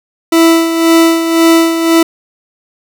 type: tone with tremolo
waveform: 40% pulse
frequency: 329.8 Hz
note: E4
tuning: 1 cent sharp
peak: -3 dBFS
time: 0.32-2.03 s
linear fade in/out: 5 ms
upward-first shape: sine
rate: 1.9 Hz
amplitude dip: 60%
effects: none